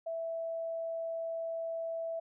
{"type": "tone", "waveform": "sine", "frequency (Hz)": 659.3, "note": "E5", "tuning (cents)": 0, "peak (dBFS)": -34, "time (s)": [0.06, 2.2], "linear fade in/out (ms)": 10, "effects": []}